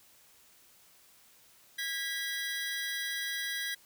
25% pulse tone pair together, 1635.5 / 1959 Hz, G#6 / B6, -27 / -15 cents, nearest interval minor third, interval 312 cents, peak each -33 / -32 dBFS, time 1.78-3.75 s, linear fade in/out 10 ms, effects white hiss -61 dBFS RMS until 3.85 s

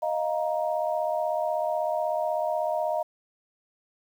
sine chord, Eb suspended second, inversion none, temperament equal with one note detuned, 622.3 / 698.5 / 937.2 Hz, Eb5 / F5 / Bb5, 0 / 0 / +9 cents, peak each -27 / -29 / -32 dBFS, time 0.02-3.03 s, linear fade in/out 10 ms, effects 9-bit

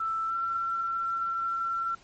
sine tone with pitch glide, 1326 to 1353.9 Hz, E6 to E6, +10 to +46 cents, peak -27 dBFS, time 0-1.95 s, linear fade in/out 5 ms, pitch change +36 cents, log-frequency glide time 0.27-0.34 s, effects pink hiss -57 dBFS RMS until 2.03 s + MP3 32 kbps

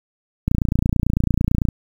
click train, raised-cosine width 5 ms, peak -5 dBFS, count 36, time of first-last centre 0.48-1.687 s, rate 29 Hz, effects 7-bit

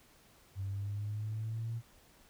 sine linear sweep, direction up, 96 to 116.54 Hz, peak -34 dBFS, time 0.55-1.82 s, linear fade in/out 50 ms, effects tanh soft clip ceiling -30 dBFS + pink hiss -63 dBFS RMS until 2.29 s

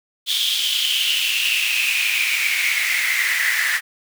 pink noise with high-pass filter sweep, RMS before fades -20 dBFS, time 0.26-3.81 s, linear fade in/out 50 ms, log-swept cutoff 3400 to 1800 Hz, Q 8.3, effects none

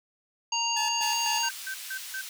harmonic tone, 932.3 Hz, A#5, in tune, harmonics 1 / 3 / 5 / 7, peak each -30 / -30 / -32 / -32 dBFS, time 0.52-1.49 s, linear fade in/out 5 ms
sawtooth tone with tremolo, 862 Hz, A5, 36 cents flat, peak -27 dBFS, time 0.76-1.43 s, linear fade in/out 10 ms, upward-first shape square, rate 4 Hz, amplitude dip 70%
pink high-pass noise, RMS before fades -40 dBFS, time 1.02-2.29 s, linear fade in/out 2 ms, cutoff 2800 Hz, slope 12 dB/octave
sine tone bursts, 1550 Hz, G6, 20 cents flat, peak -32 dBFS, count 4, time 1.43-2.214 s, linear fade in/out 5 ms, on 76 ms, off 160 ms
effects none

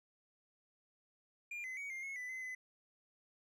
triangle tone with pitch steps, 2401 / 2040 / 2248 / 2112 / 2179 / 1994 / 2046 / 2020 Hz, D7 / C7 / C#7 / C7 / C#7 / B6 / C7 / B6, +38 / -44 / +24 / +16 / -30 / +16 / -39 / +39 cents, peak -40 dBFS, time 1.51-2.55 s, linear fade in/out 5 ms, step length 130 ms, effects none

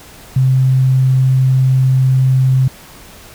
sine tone, 130.81 Hz, C3, in tune, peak -8 dBFS, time 0.36-2.68 s, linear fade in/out 5 ms, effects pink hiss -38 dBFS RMS until 3.34 s

